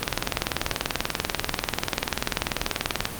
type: click train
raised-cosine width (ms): 0.2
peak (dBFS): -4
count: 63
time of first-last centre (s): 0.03-3.054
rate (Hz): 20.5
effects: pink hiss -34 dBFS RMS until 3.19 s + Opus 32 kbps